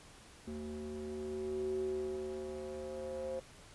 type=tone with band-pass filter sweep; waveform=square; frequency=75.2 Hz; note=D2; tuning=42 cents sharp; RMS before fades=-40 dBFS; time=0.47-3.4 s; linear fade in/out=10 ms; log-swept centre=290 to 520 Hz; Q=8.3; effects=pink hiss -57 dBFS RMS until 3.74 s + resampled to 24000 Hz